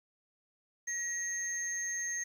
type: tone pair together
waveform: sine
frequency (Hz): 1900 / 6391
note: A#6 / G8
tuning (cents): +33 / +33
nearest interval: octave + major sixth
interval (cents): 2100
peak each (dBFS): -37 / -34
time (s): 0.87-2.24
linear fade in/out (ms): 10
effects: tanh soft clip ceiling -27 dBFS + 10-bit